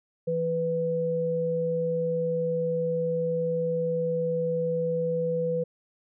sine tone pair together, 165.4 / 495.6 Hz, E3 / B4, +6 / +6 cents, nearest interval octave + perfect fifth, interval 1900 cents, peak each -31 / -25 dBFS, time 0.27-5.64 s, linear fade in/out 10 ms, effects none

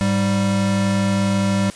square tone pair together, 103.83 / 196 Hz, G#2 / G3, 0 / 0 cents, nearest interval major seventh, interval 1100 cents, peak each -23 / -18 dBFS, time 0.01-1.7 s, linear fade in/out 0 ms, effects white hiss -40 dBFS RMS until 1.75 s + resampled to 22050 Hz

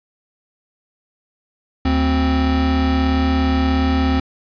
square tone pair together, 74.86 / 261.6 Hz, D2 / C4, +34 / 0 cents, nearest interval octave + minor seventh, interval 2166 cents, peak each -18 dBFS, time 1.85-4.2 s, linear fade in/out 5 ms, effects resampled to 11025 Hz + 9-bit

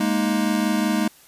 square chord, Ab suspended second, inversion none, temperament equal, 207.7 / 233.1 / 311.1 Hz, Ab3 / Bb3 / Eb4, 0 / 0 / 0 cents, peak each -23 / -25 / -25 dBFS, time 0-1.08 s, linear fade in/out 5 ms, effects white hiss -51 dBFS RMS until 1.27 s + resampled to 32000 Hz

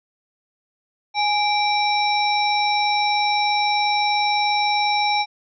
harmonic tone with a mistuned harmonic, 779 Hz, G5, 11 cents flat, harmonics 1 / 3 / 5 / 7, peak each -19 / -24 / -26 / -27 dBFS, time 1.14-5.26 s, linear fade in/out 50 ms, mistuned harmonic 1, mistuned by +110 cents, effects none

